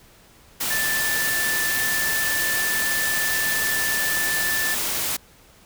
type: tone in noise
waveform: sine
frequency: 1760 Hz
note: A6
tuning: in tune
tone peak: -23 dBFS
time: 0.7-4.75 s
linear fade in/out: 10 ms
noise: white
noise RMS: -25 dBFS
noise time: 0.6-5.17 s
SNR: -1 dB
effects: pink hiss -52 dBFS RMS until 5.65 s